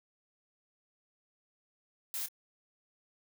blue noise with echo, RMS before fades -37 dBFS, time 2.14-2.26 s, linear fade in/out 0 ms, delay 25 ms, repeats 1, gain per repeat -11 dB, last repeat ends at 2.285 s, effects none

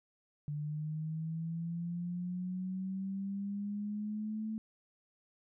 sine linear sweep, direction up, 146.83 to 220 Hz, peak -35 dBFS, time 0.48-4.58 s, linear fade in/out 0 ms, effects none

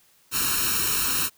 white noise with comb filter, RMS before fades -24 dBFS, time 0.31-1.3 s, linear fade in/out 50 ms, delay 0.73 ms, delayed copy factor +0.95, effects white hiss -60 dBFS RMS until 1.37 s

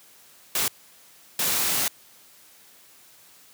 white noise bursts at uneven times, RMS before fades -24 dBFS, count 2, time 0.55-0.68 / 1.39-1.88 s, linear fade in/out 2 ms, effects white hiss -53 dBFS RMS until 3.53 s + high-pass 100 Hz 12 dB/octave

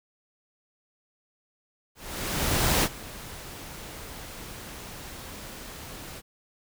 pink noise with ADSR envelope, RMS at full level -22 dBFS, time 1.95-6.22 s, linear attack 880 ms, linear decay 54 ms, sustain -19 dB, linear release 36 ms, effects none

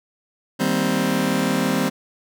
sawtooth chord, C minor seventh, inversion first, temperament just, 156.98 / 196.22 / 235.5 / 261.6 Hz, Eb3 / G3 / Bb3 / C4, +16 / +2 / +18 / 0 cents, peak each -23 / -19 / -22 / -18 dBFS, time 0.59-1.9 s, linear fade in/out 20 ms, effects none

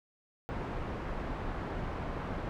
pink low-pass noise, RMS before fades -37 dBFS, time 0.49-2.49 s, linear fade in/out 0 ms, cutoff 1400 Hz, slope 12 dB/octave, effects none

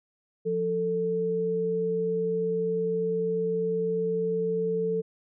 sine tone pair together, 176.28 / 444.2 Hz, F3 / A4, +16 / +16 cents, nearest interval octave + major third, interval 1600 cents, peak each -32 / -25 dBFS, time 0.45-5.02 s, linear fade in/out 20 ms, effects none

